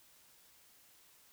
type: silence
effects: white hiss -64 dBFS RMS until 1.32 s